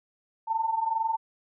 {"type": "tone pair together", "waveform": "sine", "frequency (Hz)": [880, 902.1], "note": ["A5", "A5"], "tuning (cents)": [0, 43], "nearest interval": "unison", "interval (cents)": 43, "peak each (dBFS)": [-30, -26], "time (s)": [0.47, 1.17], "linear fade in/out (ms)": 20, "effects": []}